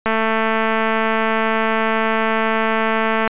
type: click train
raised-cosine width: 0.5 ms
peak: -4 dBFS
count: 715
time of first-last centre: 0.06-3.276 s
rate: 222 Hz
effects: resampled to 8000 Hz